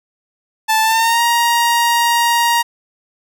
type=tone with pitch glide; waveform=sawtooth; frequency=878 to 941 Hz; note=A5 to A#5; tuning=-4 to +16 cents; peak=-8 dBFS; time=0.68-2.63 s; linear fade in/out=20 ms; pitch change=+120 cents; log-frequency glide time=0.82-1.22 s; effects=none